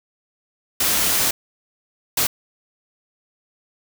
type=noise bursts at uneven times; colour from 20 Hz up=white; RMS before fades=-19 dBFS; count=2; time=0.8-1.31 / 2.17-2.27 s; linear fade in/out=5 ms; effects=none